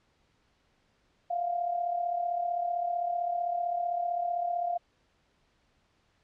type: tone with amplitude modulation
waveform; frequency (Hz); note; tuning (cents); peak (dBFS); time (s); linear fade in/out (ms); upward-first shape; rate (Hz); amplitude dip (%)
sine; 698.5; F5; 0; -25; 1.3-4.78; 10; sine; 35.6; 60
effects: pink hiss -70 dBFS RMS until 6.23 s + low-pass 5000 Hz 12 dB/octave